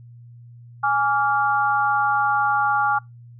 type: chord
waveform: sine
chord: D diminished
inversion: second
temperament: equal with one note detuned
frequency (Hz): 830.6 / 1154.5 / 1396.9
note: Ab5 / D6 / F6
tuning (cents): 0 / -30 / 0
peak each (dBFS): -20 / -23 / -22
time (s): 0.83-2.99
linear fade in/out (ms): 10
effects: noise-tail reverb RT60 0.2 s tail -26 dB re dry + added 119 Hz sine -41 dBFS peak until 3.39 s